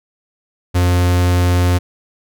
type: tone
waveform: 45% pulse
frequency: 89 Hz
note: F2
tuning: 33 cents sharp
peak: -11 dBFS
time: 0.74-1.79 s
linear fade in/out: 20 ms
effects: none